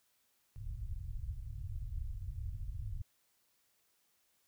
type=low-pass noise; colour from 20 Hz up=pink; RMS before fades=-41 dBFS; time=0.56-3.02 s; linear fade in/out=0 ms; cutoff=120 Hz; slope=48 dB/octave; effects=white hiss -75 dBFS RMS until 4.47 s